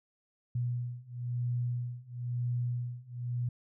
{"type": "beating tone pair", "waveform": "sine", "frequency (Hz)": [121.3, 122.3], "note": ["B2", "B2"], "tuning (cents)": [-31, -16], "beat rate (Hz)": 1, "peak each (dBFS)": [-35, -34], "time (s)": [0.55, 3.49], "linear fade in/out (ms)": 5, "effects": []}